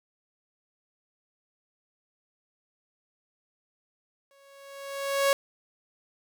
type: tone with exponential growth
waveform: sawtooth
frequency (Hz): 554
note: C#5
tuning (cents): -1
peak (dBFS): -15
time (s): 4.31-5.33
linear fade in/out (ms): 1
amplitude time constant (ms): 220
effects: none